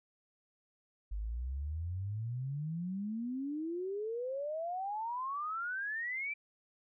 sine exponential sweep, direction up, 49.09 to 2365 Hz, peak -35 dBFS, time 1.11-6.34 s, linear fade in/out 10 ms, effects none

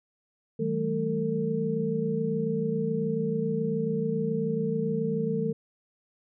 sine tone cluster, 160.1 / 191.5 / 218.6 / 450.8 Hz, D#3 / G3 / A3 / A4, +50 / -40 / -11 / +42 cents, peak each -31 / -33 / -31 / -29 dBFS, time 0.59-5.53 s, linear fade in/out 10 ms, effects none

